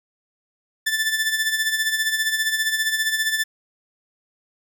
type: tone with tremolo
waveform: sawtooth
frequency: 1760 Hz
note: A6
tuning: in tune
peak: -14 dBFS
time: 0.86-3.44 s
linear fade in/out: 10 ms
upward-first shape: sine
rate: 15 Hz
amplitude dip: 60%
effects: none